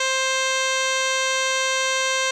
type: tone with low-pass filter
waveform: 10% pulse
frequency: 526 Hz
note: C5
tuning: 9 cents sharp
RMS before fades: -22 dBFS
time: 0-2.31 s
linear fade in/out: 5 ms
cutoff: 5700 Hz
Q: 6.3
effects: none